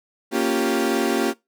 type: chord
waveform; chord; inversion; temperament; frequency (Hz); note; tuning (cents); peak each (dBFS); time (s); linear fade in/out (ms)
35% pulse; G half-diminished seventh; first; equal; 233.1 / 277.2 / 349.2 / 392; Bb3 / Db4 / F4 / G4; 0 / 0 / 0 / 0; -23; 0.31-1.34; 50
effects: noise-tail reverb RT60 0.2 s tail -21 dB re dry